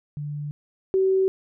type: tone pair in turn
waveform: sine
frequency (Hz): 147 / 381.1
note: D3 / G4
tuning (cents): +2 / -49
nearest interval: octave + major third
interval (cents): 1649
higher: second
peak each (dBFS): -28 / -17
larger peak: second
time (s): 0.17-0.51 / 0.94-1.28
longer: neither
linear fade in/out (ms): 0
effects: none